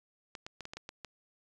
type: clicks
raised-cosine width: 0.2 ms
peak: -25 dBFS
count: 8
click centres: 0.352 / 0.465 / 0.607 / 0.654 / 0.735 / 0.77 / 0.891 / 1.047 s
effects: resampled to 24000 Hz